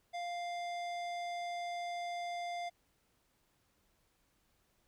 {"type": "tone with low-pass filter", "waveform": "square", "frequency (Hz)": 698.5, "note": "F5", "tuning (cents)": 0, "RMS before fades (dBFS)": -40, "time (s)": [0.13, 2.7], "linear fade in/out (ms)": 20, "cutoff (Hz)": 5400, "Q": 0.7, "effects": ["pink hiss -75 dBFS RMS until 4.87 s"]}